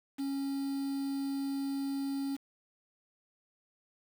triangle tone with quantisation, 275.3 Hz, C#4, 12 cents flat, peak -30 dBFS, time 0.18-2.37 s, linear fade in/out 20 ms, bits 8, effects none

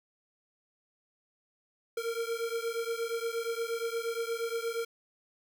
square beating tone pair, 458 / 466.5 Hz, A#4 / A#4, -31 / +1 cents, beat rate 8.5 Hz, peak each -35 / -36 dBFS, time 1.97-4.85 s, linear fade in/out 5 ms, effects none

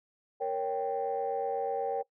sine chord, G diminished, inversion first, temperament equal, 466.2 / 554.4 / 784 Hz, Bb4 / Db5 / G5, 0 / 0 / 0 cents, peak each -32 / -34 / -32 dBFS, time 0.4-2.03 s, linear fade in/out 20 ms, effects noise-tail reverb RT60 0.1 s tail -21 dB re dry + tanh soft clip ceiling -22 dBFS

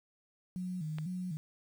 sine tone with vibrato, 168.1 Hz, E3, 34 cents sharp, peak -35 dBFS, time 0.56-1.37 s, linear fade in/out 0 ms, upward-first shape square, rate 2 Hz, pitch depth 140 cents each way
click, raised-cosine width 0.3 ms, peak -28 dBFS, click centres 0.985 s
effects 10-bit

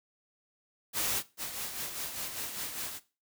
white noise, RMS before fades -31 dBFS, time 0.93-1.23 s, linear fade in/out 50 ms
white noise with tremolo, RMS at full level -36 dBFS, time 1.37-3 s, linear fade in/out 50 ms, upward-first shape sine, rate 5 Hz, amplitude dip 50%
effects noise-tail reverb RT60 0.3 s tail -17 dB re dry

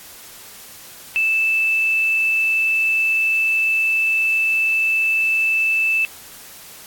sine tone, 2637 Hz, E7, in tune, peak -15 dBFS, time 1.16-6.05 s, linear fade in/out 0 ms, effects white hiss -40 dBFS RMS until 6.86 s + AAC 64 kbps

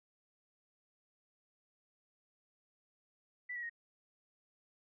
sine tone with pitch steps, 1975.5 / 1921.5 / 1868.9 Hz, B6 / B6 / A#6, 0 / -48 / +4 cents, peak -39 dBFS, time 3.49-3.697 s, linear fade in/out 10 ms, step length 69 ms, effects none

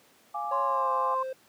sine chord, D diminished, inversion first, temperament equal, 698.5 / 830.6 / 1174.7 Hz, F5 / Ab5 / D6, 0 / 0 / 0 cents, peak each -37 / -33 / -34 dBFS, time 0.34-1.15 s, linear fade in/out 10 ms
triangle tone with pitch glide, 554.4 to 523.3 Hz, C#5 to C5, 0 to 0 cents, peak -30 dBFS, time 0.51-1.33 s, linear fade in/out 5 ms, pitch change -100 cents, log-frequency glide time 0.63-0.91 s
sine tone with vibrato, 1046.5 Hz, C6, in tune, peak -26 dBFS, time 0.52-1.23 s, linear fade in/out 5 ms, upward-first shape triangle, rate 16 Hz, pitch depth 9 cents each way
effects pink hiss -60 dBFS RMS until 1.48 s + high-pass 200 Hz 12 dB/octave

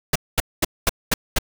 pink noise bursts, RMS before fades -17 dBFS, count 6, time 0.13-1.386 s, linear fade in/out 5 ms, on 26 ms, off 220 ms, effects none

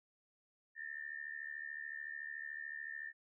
sine tone with amplitude modulation, 1802 Hz, A6, 41 cents sharp, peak -39 dBFS, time 0.75-3.13 s, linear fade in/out 50 ms, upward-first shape sine, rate 73.7 Hz, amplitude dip 85%, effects none

